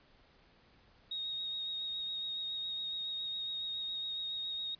sine tone with vibrato, 3746 Hz, A#7, 8 cents sharp, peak -36 dBFS, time 1.11-4.75 s, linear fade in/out 5 ms, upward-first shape sine, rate 7.2 Hz, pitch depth 17 cents each way, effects pink hiss -65 dBFS RMS until 4.79 s + resampled to 11025 Hz

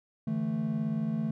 triangle chord, D suspended second, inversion none, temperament just, 146.83 / 165.19 / 220.2 Hz, D3 / E3 / A3, 0 / +4 / +2 cents, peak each -34 / -32 / -28 dBFS, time 0.27-1.31 s, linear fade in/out 5 ms, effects none

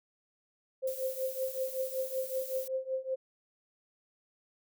sine tone with tremolo, 524 Hz, C5, 2 cents sharp, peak -28 dBFS, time 0.82-3.16 s, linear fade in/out 20 ms, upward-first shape triangle, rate 5.3 Hz, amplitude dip 95%
violet noise, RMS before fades -43 dBFS, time 0.87-2.68 s, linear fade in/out 5 ms
effects none

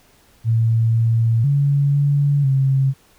sine tone with pitch steps, 113.7 / 114.4 / 141.6 / 142.9 / 134.8 Hz, A#2 / A#2 / C#3 / D3 / C#3, -43 / -32 / +37 / -47 / -48 cents, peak -13 dBFS, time 0.44-2.94 s, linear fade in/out 50 ms, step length 500 ms, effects pink hiss -54 dBFS RMS until 3.18 s

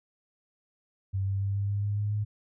sine tone with pitch steps, 96.8 / 97.92 / 99.06 / 100.21 / 101.38 / 102.56 / 103.75 / 104.95 Hz, G2 / G2 / G2 / G2 / G#2 / G#2 / G#2 / G#2, -21 / -1 / +19 / +39 / -41 / -21 / -1 / +19 cents, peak -26 dBFS, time 1.13-2.25 s, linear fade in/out 20 ms, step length 140 ms, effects none

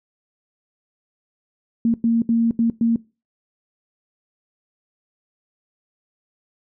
sine tone bursts at uneven times, 230.4 Hz, A#3, 20 cents flat, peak -14 dBFS, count 5, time 1.85-1.94 / 2.04-2.22 / 2.29-2.51 / 2.59-2.7 / 2.81-2.96 s, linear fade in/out 2 ms, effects noise-tail reverb RT60 0.3 s tail -22 dB re dry

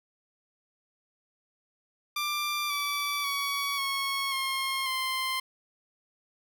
15% pulse tone with pitch steps, 1184 / 1155 / 1126.6 / 1099 / 1072 / 1045.7 Hz, D6 / D6 / C#6 / C#6 / C6 / C6, +14 / -29 / +28 / -15 / +42 / -1 cents, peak -22 dBFS, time 2.16-5.4 s, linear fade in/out 5 ms, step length 540 ms, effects none

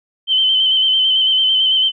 sine tone with vibrato, 3082 Hz, G7, 30 cents flat, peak -11 dBFS, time 0.27-1.92 s, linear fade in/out 50 ms, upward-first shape square, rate 9 Hz, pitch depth 26 cents each way, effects none

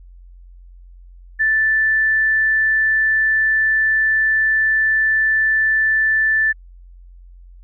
sine tone, 1760 Hz, A6, in tune, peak -13 dBFS, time 1.39-6.53 s, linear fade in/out 20 ms, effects added 44 Hz sine -39 dBFS peak until 7.63 s

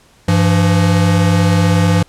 square tone pair together, 98.8 / 170 Hz, G2 / F3, +14 / -46 cents, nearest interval major sixth, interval 940 cents, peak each -13 dBFS, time 0.28-2.03 s, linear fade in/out 5 ms, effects pink hiss -49 dBFS RMS until 2.08 s + low-pass 10000 Hz 12 dB/octave

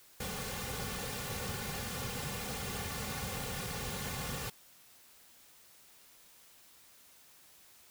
pink noise with comb filter, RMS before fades -39 dBFS, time 0.2-4.5 s, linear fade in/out 5 ms, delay 3.1 ms, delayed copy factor -0.8, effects white hiss -60 dBFS RMS until 7.9 s

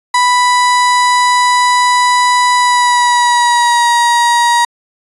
35% pulse tone with pitch glide, 987.8 to 949.8 Hz, B5 to A#5, 0 to +32 cents, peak -6 dBFS, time 0.14-4.65 s, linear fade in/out 5 ms, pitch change -68 cents, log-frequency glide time 2.56-3.88 s, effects resampled to 24000 Hz

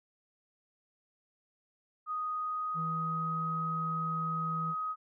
sine tone with pitch glide, 1244.5 to 1259.7 Hz, D#6 to D#6, 0 to +21 cents, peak -32 dBFS, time 2.06-4.96 s, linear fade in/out 50 ms, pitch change +21 cents, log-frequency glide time 2.32-3.51 s
triangle tone, 162.3 Hz, E3, 27 cents flat, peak -34 dBFS, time 2.74-4.75 s, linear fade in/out 50 ms
effects none

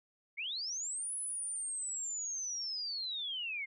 sine linear two-way sweep, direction up then down, 2093 to 10300 to 2093 Hz, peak -36 dBFS, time 0.37-3.66 s, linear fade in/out 20 ms, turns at 1.15 s, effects none

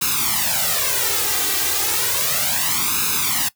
white noise with flanger, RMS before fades -20 dBFS, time 0.01-3.49 s, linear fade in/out 10 ms, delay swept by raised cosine 0.77 to 2.57 ms, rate 0.33 Hz, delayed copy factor +0.9, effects noise-tail reverb RT60 0.1 s tail -19 dB re dry + high-pass 80 Hz 12 dB/octave

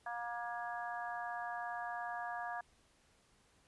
harmonic tone, 237.4 Hz, A#3, 32 cents sharp, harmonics 3 / 4 / 5 / 6 / 7, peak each -42 / -46 / -48 / -55 / -45 dBFS, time 0.06-2.61 s, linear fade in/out 5 ms, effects pink hiss -70 dBFS RMS until 3.67 s + resampled to 24000 Hz

